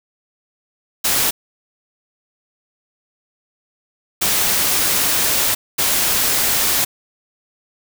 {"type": "noise bursts at uneven times", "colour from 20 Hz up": "white", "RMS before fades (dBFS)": -17, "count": 3, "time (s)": [[1.04, 1.31], [4.21, 5.55], [5.78, 6.85]], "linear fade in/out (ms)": 10, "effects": []}